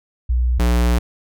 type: tone pair in turn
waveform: sine / square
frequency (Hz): 61 / 59.81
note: B1 / A#1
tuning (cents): -21 / +45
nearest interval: unison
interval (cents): 34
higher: first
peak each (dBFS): -14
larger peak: neither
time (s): 0.29-0.59 / 0.59-0.99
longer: second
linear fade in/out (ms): 10
effects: none